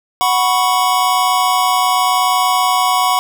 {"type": "chord", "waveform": "square", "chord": "F# suspended fourth", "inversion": "none", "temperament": "equal", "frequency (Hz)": [740, 987.8, 1108.7], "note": ["F#5", "B5", "C#6"], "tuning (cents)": [0, 0, 0], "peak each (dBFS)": -17, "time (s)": [0.21, 3.19], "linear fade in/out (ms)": 0, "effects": []}